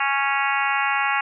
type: harmonic tone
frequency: 276.7 Hz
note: C#4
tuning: 3 cents flat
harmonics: 3 / 4 / 5 / 6 / 7 / 8 / 9 / 10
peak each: -25 / -26 / -27 / -28 / -28 / -29 / -30 / -30 dBFS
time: 0-1.21 s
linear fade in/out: 5 ms
effects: none